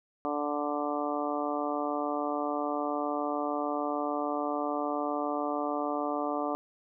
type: harmonic tone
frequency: 146.83 Hz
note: D3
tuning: in tune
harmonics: 2 / 3 / 4 / 5 / 6 / 7 / 8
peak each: -34 / -38 / -35 / -35 / -40 / -40 / -37 dBFS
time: 0.25-6.55 s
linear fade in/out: 0 ms
effects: none